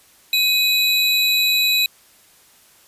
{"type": "tone pair together", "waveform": "square", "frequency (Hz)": [2522, 3944], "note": ["D#7", "B7"], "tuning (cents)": [23, -3], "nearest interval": "minor sixth", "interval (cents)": 774, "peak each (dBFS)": [-20, -17], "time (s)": [0.33, 1.86], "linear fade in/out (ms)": 2, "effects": ["white hiss -52 dBFS RMS until 2.87 s", "resampled to 32000 Hz"]}